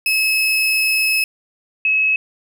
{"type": "tone pair in turn", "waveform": ["35% pulse", "sine"], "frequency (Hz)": [2584, 2574], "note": ["E7", "E7"], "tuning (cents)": [-35, -42], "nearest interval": "unison", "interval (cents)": 7, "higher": "first", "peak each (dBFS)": -13, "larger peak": "neither", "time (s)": [[0.06, 1.24], [1.85, 2.16]], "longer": "first", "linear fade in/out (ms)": 2, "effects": []}